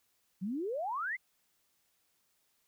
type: exponential sweep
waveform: sine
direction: up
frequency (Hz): 174.61 to 2153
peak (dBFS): -33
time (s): 0.41-1.17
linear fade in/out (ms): 20
effects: white hiss -75 dBFS RMS until 2.67 s